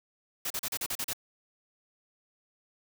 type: noise bursts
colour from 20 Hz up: white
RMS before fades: -33 dBFS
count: 8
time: 0.45-1.133 s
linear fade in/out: 5 ms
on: 53 ms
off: 37 ms
effects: none